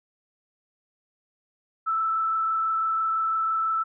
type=tone with frequency modulation; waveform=sine; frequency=1318.5 Hz; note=E6; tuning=in tune; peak=-22 dBFS; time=1.86-3.84 s; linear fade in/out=20 ms; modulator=26 Hz; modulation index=0.58; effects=none